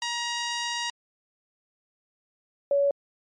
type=tone pair in turn; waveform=10% pulse / sine; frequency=948 / 563.7 Hz; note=A#5 / C#5; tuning=+29 / +29 cents; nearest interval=major sixth; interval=900 cents; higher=first; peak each=-19 dBFS; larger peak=neither; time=0.02-0.9 / 2.71-2.91 s; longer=first; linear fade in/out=2 ms; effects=MP3 48 kbps